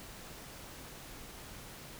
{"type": "silence", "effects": ["pink hiss -49 dBFS RMS until 1.99 s"]}